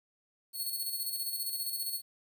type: tone with tremolo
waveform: 5% pulse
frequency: 4374 Hz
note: C#8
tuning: 24 cents flat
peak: -25 dBFS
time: 0.53-2.02 s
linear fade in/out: 50 ms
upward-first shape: square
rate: 15 Hz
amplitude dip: 45%
effects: 11-bit